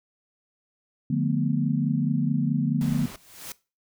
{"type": "chord", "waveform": "sine", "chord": "B half-diminished seventh", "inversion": "first", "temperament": "just", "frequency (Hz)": [148.16, 177.8, 222.2, 246.9], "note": ["D3", "F3", "A3", "B3"], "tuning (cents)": [16, 31, 17, 0], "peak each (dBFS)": [-25, -28, -28, -27], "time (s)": [1.1, 3.06], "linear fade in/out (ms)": 5}
{"type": "noise", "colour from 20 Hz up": "pink", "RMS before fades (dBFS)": -41, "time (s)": [2.81, 3.16], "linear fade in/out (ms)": 2}
{"type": "noise with exponential growth", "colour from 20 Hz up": "white", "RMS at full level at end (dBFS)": -35, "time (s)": [2.96, 3.52], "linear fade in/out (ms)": 2, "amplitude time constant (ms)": 120}
{"effects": ["noise-tail reverb RT60 0.3 s tail -20 dB re dry"]}